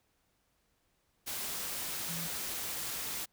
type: tone in noise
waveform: sine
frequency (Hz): 167.6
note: E3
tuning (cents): +29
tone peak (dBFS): -41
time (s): 2.08-2.28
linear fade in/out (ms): 20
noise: white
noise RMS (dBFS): -38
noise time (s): 1.26-3.26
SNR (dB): -6
effects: pink hiss -75 dBFS RMS until 3.32 s